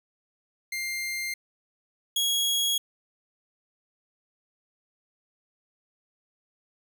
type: tone pair in turn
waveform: sawtooth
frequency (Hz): 2100 / 3316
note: C7 / G#7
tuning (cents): +6 / -3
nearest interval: minor sixth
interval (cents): 791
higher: second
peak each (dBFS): -26 / -20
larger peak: second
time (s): 0.72-1.34 / 2.16-2.78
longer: neither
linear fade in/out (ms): 5
effects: none